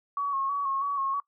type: tone with vibrato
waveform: sine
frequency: 1108.7 Hz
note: C#6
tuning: in tune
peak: -26 dBFS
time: 0.17-1.2 s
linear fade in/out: 2 ms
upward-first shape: square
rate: 3.1 Hz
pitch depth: 35 cents each way
effects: noise-tail reverb RT60 0.1 s tail -21 dB re dry